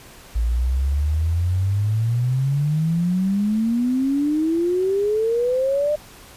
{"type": "exponential sweep", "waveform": "sine", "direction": "up", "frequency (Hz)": [55, 607], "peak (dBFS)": -17, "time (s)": [0.35, 5.96], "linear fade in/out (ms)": 10, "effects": ["pink hiss -44 dBFS RMS until 6.36 s", "resampled to 32000 Hz"]}